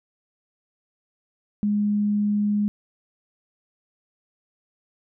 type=tone; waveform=sine; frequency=207.1 Hz; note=G#3; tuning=5 cents flat; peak=-19 dBFS; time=1.63-2.68 s; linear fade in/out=0 ms; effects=none